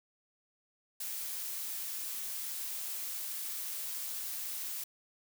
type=noise; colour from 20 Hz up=blue; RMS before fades=-39 dBFS; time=1-4.84 s; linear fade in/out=5 ms; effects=none